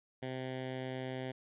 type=tone with notch filter; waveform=10% pulse; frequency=129.7 Hz; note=C3; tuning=15 cents flat; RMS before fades=-40 dBFS; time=0.22-1.32 s; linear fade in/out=10 ms; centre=1100 Hz; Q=1.9; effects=resampled to 8000 Hz